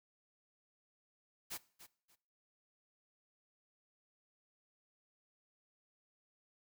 white noise with echo, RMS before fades -43 dBFS, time 1.5-1.58 s, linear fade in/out 20 ms, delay 290 ms, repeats 2, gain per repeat -13 dB, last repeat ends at 2.16 s, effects noise-tail reverb RT60 0.5 s tail -20 dB re dry

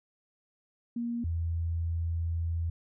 sine tone pair in turn, 236 / 83.44 Hz, A#3 / E2, +22 / +22 cents, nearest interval octave + tritone, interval 1800 cents, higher first, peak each -30 / -28 dBFS, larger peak second, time 0.96-1.24 / 1.24-2.7 s, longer second, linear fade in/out 5 ms, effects none

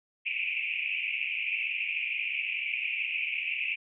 pink band-pass noise, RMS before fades -32 dBFS, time 0.25-3.76 s, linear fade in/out 20 ms, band 2300 to 2700 Hz, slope 96 dB/octave, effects none

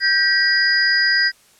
sine tone cluster, 1574 / 1921 / 4912 Hz, G6 / B6 / D#8, +7 / -48 / -23 cents, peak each -18 dBFS, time 0-1.32 s, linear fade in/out 50 ms, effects white hiss -53 dBFS RMS until 1.59 s + low-pass 11000 Hz 12 dB/octave

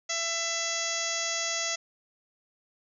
harmonic tone, 668 Hz, E5, 23 cents sharp, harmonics 1 / 2 / 3 / 4 / 5 / 6 / 7 / 8 / 9 / 10, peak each -38 / -40 / -35 / -40 / -38 / -41 / -40 / -38 / -35 / -35 dBFS, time 0.09-1.76 s, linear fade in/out 10 ms, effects none

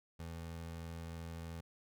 25% pulse tone, 83 Hz, E2, 12 cents sharp, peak -40 dBFS, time 0.19-1.61 s, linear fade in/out 10 ms, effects none

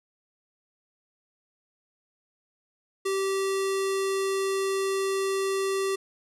square tone with low-pass filter, 388.1 Hz, G4, 17 cents flat, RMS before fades -27 dBFS, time 3.05-5.96 s, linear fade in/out 10 ms, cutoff 10000 Hz, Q 1.5, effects none

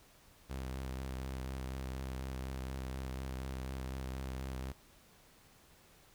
sawtooth tone with vibrato, 65.41 Hz, C2, in tune, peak -35 dBFS, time 0.49-4.73 s, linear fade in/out 20 ms, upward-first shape sine, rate 4.1 Hz, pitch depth 26 cents each way, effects pink hiss -63 dBFS RMS until 6.14 s

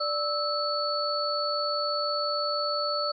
sine tone cluster, 589 / 1307 / 4442 Hz, D5 / E6 / C#8, +5 / -15 / +3 cents, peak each -30 dBFS, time 0-3.12 s, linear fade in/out 10 ms, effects none

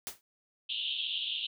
white noise with exponential decay, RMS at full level -35 dBFS, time 0.07-0.21 s, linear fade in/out 0 ms, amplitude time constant 30 ms
pink band-pass noise, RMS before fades -35 dBFS, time 0.69-1.47 s, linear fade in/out 10 ms, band 2800 to 3700 Hz, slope 96 dB/octave
effects none

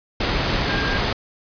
sine tone in noise, 1610 Hz, G6, 46 cents sharp, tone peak -26 dBFS, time 0.69-0.98 s, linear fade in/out 5 ms, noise pink, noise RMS -21 dBFS, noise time 0.2-1.13 s, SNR -8 dB, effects resampled to 11025 Hz

